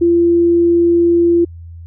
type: tone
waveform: sine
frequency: 342.1 Hz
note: F4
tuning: 36 cents flat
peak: -8 dBFS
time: 0.01-1.45 s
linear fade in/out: 10 ms
effects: added 84 Hz sine -30 dBFS peak until 1.86 s